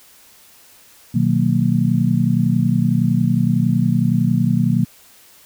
sine chord, B major seventh, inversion none, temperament just, 123.47 / 154.34 / 185.21 / 231.5 Hz, B2 / D#3 / F#3 / A#3, 0 / -14 / +2 / -12 cents, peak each -19 dBFS, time 1.14-4.85 s, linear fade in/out 10 ms, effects white hiss -48 dBFS RMS until 5.45 s

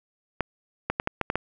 clicks, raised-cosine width 0.5 ms, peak -9 dBFS, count 7, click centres 0.407 / 0.9 / 0.999 / 1.074 / 1.213 / 1.301 / 1.356 s, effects none

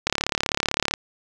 click train, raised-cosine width 0.2 ms, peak -3 dBFS, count 32, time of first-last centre 0.07-0.938 s, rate 35.7 Hz, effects none

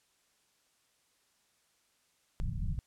pink low-pass noise, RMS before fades -34 dBFS, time 2.4-2.79 s, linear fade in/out 0 ms, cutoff 180 Hz, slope 48 dB/octave, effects white hiss -72 dBFS RMS until 2.86 s + low-pass 10000 Hz 12 dB/octave

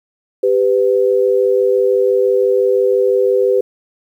sine tone pair together, 394 / 499.9 Hz, G4 / B4, +9 / +21 cents, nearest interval major third, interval 412 cents, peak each -13 dBFS, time 0.43-3.61 s, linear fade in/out 5 ms, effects 8-bit

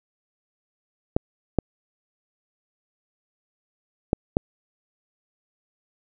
clicks, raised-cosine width 2 ms, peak -5 dBFS, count 4, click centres 1.165 / 1.587 / 4.131 / 4.369 s, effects none

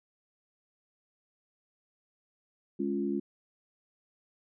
sine chord, Db major, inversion second, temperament equal, 207.7 / 277.2 / 349.2 Hz, Ab3 / Db4 / F4, 0 / 0 / 0 cents, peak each -33 dBFS, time 2.79-3.2 s, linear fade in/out 10 ms, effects none

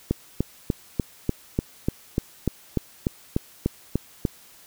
click train, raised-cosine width 3 ms, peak -8 dBFS, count 15, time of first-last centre 0.11-4.252 s, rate 3.38 Hz, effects white hiss -51 dBFS RMS until 4.66 s

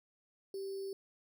sine tone with sample-and-hold, 390 Hz, G4, 9 cents flat, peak -38 dBFS, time 0.54-0.93 s, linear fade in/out 2 ms, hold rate 4900 Hz, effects none

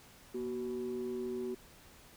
sine tone pair together, 240 / 374.6 Hz, B3 / F#4, -49 / +21 cents, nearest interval minor sixth, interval 770 cents, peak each -39 / -35 dBFS, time 0.34-1.55 s, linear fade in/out 10 ms, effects tanh soft clip ceiling -31 dBFS + pink hiss -58 dBFS RMS until 2.16 s

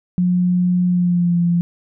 sine tone with pitch glide, 179.3 to 172.49 Hz, F3 to F3, +46 to -21 cents, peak -13 dBFS, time 0.18-1.61 s, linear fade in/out 0 ms, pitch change -67 cents, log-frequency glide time 0.87-1.38 s, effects none

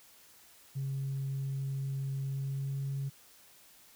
sine tone with pitch glide, 136.1 to 137.44 Hz, C#3 to C#3, -31 to -14 cents, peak -31 dBFS, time 0.75-3.1 s, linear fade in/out 20 ms, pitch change +17 cents, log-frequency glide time 2.21-2.8 s, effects tanh soft clip ceiling -29 dBFS + white hiss -59 dBFS RMS until 3.95 s

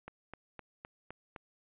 click train, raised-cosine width 0.5 ms, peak -29 dBFS, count 6, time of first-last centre 0.08-1.362 s, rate 3.9 Hz, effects resampled to 8000 Hz

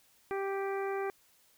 harmonic tone, 392 Hz, G4, in tune, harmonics 1 / 2 / 3 / 4 / 5 / 6, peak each -33 / -39 / -43 / -45 / -47 / -49 dBFS, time 0.31-1.1 s, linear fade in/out 0 ms, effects white hiss -66 dBFS RMS until 1.57 s

